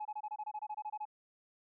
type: tone bursts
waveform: sine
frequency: 848 Hz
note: G#5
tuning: 36 cents sharp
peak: -36 dBFS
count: 14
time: 0-1.054 s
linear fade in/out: 10 ms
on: 53 ms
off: 24 ms
effects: tanh soft clip ceiling -34 dBFS